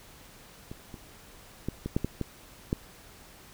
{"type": "clicks", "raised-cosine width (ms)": 3, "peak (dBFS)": [-26, -28, -17, -19, -12, -15, -17, -13], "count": 8, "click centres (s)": [0.715, 0.942, 1.686, 1.86, 1.965, 2.046, 2.213, 2.729], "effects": ["pink hiss -52 dBFS RMS until 3.53 s"]}